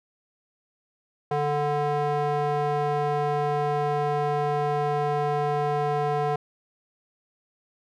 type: tone with band-pass filter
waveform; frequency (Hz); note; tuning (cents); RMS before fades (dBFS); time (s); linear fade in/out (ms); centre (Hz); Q
square; 146.83; D3; 0; -25; 1.31-6.36; 5; 680; 1.7
effects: none